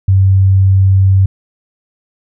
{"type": "tone", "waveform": "sine", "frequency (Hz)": 96, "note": "G2", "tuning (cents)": -36, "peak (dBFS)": -5, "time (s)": [0.08, 1.26], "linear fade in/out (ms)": 5, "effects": []}